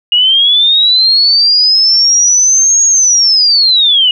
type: linear two-way sweep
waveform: sine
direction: up then down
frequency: 2866 to 6645 to 2866 Hz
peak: -5 dBFS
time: 0.12-4.11 s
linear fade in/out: 2 ms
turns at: 2.85 s
effects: none